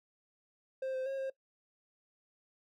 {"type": "tone with pitch steps", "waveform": "triangle", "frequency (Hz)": [527, 520, 541, 534], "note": ["C5", "C5", "C#5", "C5"], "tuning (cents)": [12, -11, -42, 35], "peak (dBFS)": -32, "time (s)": [0.82, 1.3], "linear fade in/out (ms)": 5, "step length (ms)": 120, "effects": ["noise-tail reverb RT60 0.1 s tail -21 dB re dry"]}